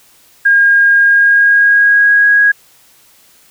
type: tone with pitch glide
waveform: sine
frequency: 1620 to 1651.2 Hz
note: G#6 to G#6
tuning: -43 to -10 cents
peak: -5 dBFS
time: 0.45-2.52 s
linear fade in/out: 10 ms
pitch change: +33 cents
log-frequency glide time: 0.99-2.24 s
effects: white hiss -47 dBFS RMS until 3.5 s